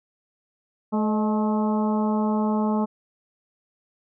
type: harmonic tone with a mistuned harmonic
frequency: 214.9 Hz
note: A3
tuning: 41 cents flat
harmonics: 1 / 2 / 3 / 4 / 5 / 6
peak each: -21 / -30 / -32 / -30 / -34 / -40 dBFS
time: 0.92-2.86 s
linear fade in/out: 20 ms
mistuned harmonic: 3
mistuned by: -50 cents
effects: none